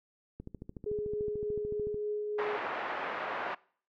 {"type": "click train", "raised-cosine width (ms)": 3, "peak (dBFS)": -29, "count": 22, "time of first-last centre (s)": [0.4, 1.944], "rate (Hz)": 13.6}
{"type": "tone with tremolo", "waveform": "sine", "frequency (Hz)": 419.3, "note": "G#4", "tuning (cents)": 17, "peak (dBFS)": -30, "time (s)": [0.86, 2.57], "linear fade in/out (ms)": 5, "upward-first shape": "triangle", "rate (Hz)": 3.4, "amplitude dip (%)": 30}
{"type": "band-pass noise", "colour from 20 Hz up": "pink", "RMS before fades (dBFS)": -36, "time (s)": [2.38, 3.55], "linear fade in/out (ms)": 10, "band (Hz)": [650, 1800], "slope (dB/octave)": 12}
{"effects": ["noise-tail reverb RT60 0.5 s tail -23 dB re dry", "low-pass 3000 Hz 12 dB/octave"]}